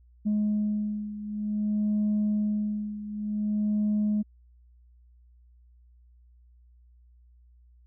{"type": "beating tone pair", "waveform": "sine", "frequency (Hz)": [210, 210.54], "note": ["G#3", "G#3"], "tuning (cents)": [19, 24], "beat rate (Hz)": 0.54, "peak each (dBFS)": [-25, -29], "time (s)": [0.25, 4.23], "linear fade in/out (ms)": 20, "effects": ["tanh soft clip ceiling -20 dBFS", "added 60 Hz sine -54 dBFS peak until 7.86 s"]}